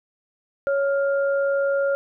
sine tone pair together, 555.3 / 1400 Hz, C#5 / F6, +3 / +4 cents, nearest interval octave + major third, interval 1601 cents, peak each -19 / -28 dBFS, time 0.67-1.95 s, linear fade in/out 0 ms, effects none

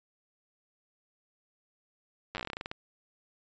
slowing click train, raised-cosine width 0.3 ms, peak -20 dBFS, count 15, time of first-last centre 2.35-2.715 s, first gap 9 ms, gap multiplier 1.15, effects resampled to 16000 Hz

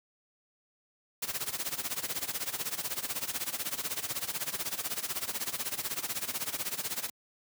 white noise with tremolo, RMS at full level -32 dBFS, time 1.22-7.1 s, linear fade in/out 5 ms, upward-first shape sine, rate 16 Hz, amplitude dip 85%, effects high-pass 80 Hz 12 dB/octave

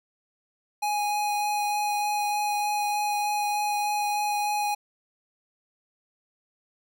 square tone with vibrato, 830.6 Hz, G#5, in tune, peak -25 dBFS, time 0.82-4.75 s, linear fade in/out 10 ms, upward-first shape sine, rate 3.3 Hz, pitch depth 8 cents each way, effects none

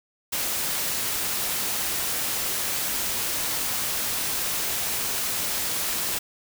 white noise, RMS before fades -27 dBFS, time 0.32-6.19 s, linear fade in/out 10 ms, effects none

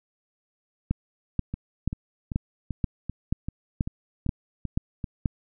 two click trains, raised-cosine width 5 ms, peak -11 / -18 dBFS, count 10 / 10, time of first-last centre 0.91-5.258 / 1.54-5.042 s, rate 2.07 / 2.57 Hz, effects none

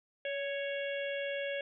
harmonic tone with a mistuned harmonic, 554 Hz, C#5, 1 cent flat, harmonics 1 / 3 / 4 / 5 / 6, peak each -35 / -42 / -44 / -44 / -47 dBFS, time 0.25-1.61 s, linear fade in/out 2 ms, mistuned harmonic 1, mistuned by +25 cents, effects none

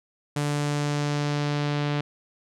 sawtooth tone with low-pass filter sweep, 146.2 Hz, D3, 7 cents flat, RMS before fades -26 dBFS, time 0.36-2.01 s, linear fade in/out 5 ms, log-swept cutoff 9400 to 3600 Hz, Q 1.3, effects none

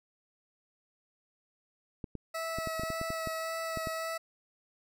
clicks, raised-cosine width 3 ms, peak -25 dBFS, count 12, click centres 2.042 / 2.153 / 2.586 / 2.673 / 2.796 / 2.835 / 2.903 / 3.014 / 3.104 / 3.273 / 3.773 / 3.872 s
20% pulse tone with vibrato, 650 Hz, E5, 24 cents flat, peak -29 dBFS, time 2.34-4.18 s, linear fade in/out 10 ms, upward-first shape sine, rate 1.8 Hz, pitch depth 13 cents each way
effects none

